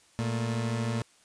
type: tone pair together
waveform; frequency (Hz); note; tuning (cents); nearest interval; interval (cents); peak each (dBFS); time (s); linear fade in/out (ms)
30% pulse; 116.54 / 220; A#2 / A3; 0 / 0; major seventh; 1100; -26 / -33; 0.19-1.02; 0
effects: white hiss -61 dBFS RMS until 1.24 s + resampled to 22050 Hz